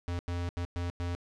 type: tone bursts at uneven times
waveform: square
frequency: 87.31 Hz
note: F2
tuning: in tune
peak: -32 dBFS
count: 5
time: 0.08-0.19 / 0.28-0.49 / 0.57-0.65 / 0.76-0.9 / 1-1.15 s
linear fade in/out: 0 ms
effects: low-pass 6000 Hz 12 dB/octave